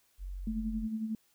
sine tone, 46.27 Hz, F#1, 1 cent sharp, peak -37 dBFS, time 0.18-0.88 s, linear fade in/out 50 ms
sine tone with tremolo, 220 Hz, A3, in tune, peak -30 dBFS, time 0.47-1.15 s, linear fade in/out 2 ms, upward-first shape sine, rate 11 Hz, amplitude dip 55%
effects white hiss -70 dBFS RMS until 1.34 s

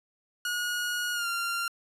sawtooth tone with pitch glide, 1447 to 1386.5 Hz, F#6 to F6, -39 to -13 cents, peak -25 dBFS, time 0.45-1.68 s, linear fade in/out 2 ms, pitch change -74 cents, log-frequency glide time 1.13-1.27 s, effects resampled to 32000 Hz

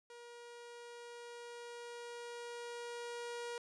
sawtooth tone with level ramp, 476.3 Hz, A#4, 37 cents sharp, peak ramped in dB -48 to -37 dBFS, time 0.1-3.58 s, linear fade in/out 2 ms, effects resampled to 22050 Hz

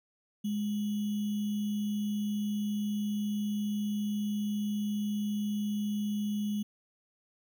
sine tone with sample-and-hold, 207.7 Hz, G#3, in tune, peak -29 dBFS, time 0.44-6.63 s, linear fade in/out 10 ms, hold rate 3150 Hz, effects none

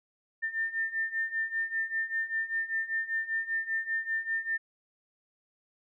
sine beating tone pair, 1798 / 1803.1 Hz, A6 / A6, +37 / +42 cents, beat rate 5.1 Hz, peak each -34 / -31 dBFS, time 0.42-4.58 s, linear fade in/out 20 ms, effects none

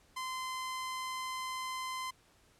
sawtooth tone, 1033 Hz, C6, 22 cents flat, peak -33 dBFS, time 0.16-2.11 s, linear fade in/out 10 ms, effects pink hiss -66 dBFS RMS until 2.59 s + low-pass 11000 Hz 12 dB/octave

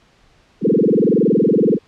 sine tone with frequency modulation, 330 Hz, E4, 2 cents sharp, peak -11 dBFS, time 0.61-1.79 s, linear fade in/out 50 ms, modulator 21.4 Hz, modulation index 7.1, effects pink hiss -54 dBFS RMS until 1.87 s + low-pass 5000 Hz 12 dB/octave

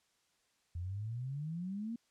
sine exponential sweep, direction up, 83.6 to 238.1 Hz, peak -37 dBFS, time 0.75-1.96 s, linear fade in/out 5 ms, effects white hiss -75 dBFS RMS until 2.1 s + low-pass 8000 Hz 12 dB/octave

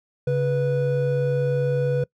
triangle tone pair together, 138.45 / 491.4 Hz, C#3 / B4, -2 / -9 cents, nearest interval octave + minor seventh, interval 2193 cents, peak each -20 dBFS, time 0.27-2.04 s, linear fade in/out 5 ms, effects noise-tail reverb RT60 0.1 s tail -23 dB re dry

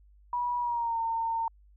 sine tone with pitch glide, 971 to 911.2 Hz, B5 to A#5, -30 to -40 cents, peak -27 dBFS, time 0.33-1.48 s, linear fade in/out 2 ms, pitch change -110 cents, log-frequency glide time 0.59-0.99 s, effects added 50 Hz sine -55 dBFS peak until 1.76 s

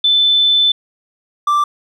sine / triangle tone pair in turn, 3520 / 1174.7 Hz, A7 / D6, 0 / 0 cents, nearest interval octave + perfect fifth, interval 1900 cents, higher first, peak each -9 dBFS, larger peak neither, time 0.04-0.72 / 1.47-1.64 s, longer first, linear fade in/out 5 ms, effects none

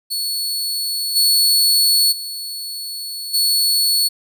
sawtooth tone with level steps, 4408 Hz, C#8, 11 cents flat, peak -17 / -9 / -23 / -11 dBFS, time 0.1-4.09 s, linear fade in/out 20 ms, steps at 1.15 / 2.11 / 3.33 s, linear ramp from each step 20 ms, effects none

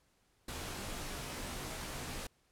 pink noise with comb filter, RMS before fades -42 dBFS, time 0.48-2.27 s, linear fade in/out 5 ms, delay 18 ms, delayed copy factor -0.65, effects pink hiss -73 dBFS RMS until 2.51 s + low-pass 12000 Hz 12 dB/octave

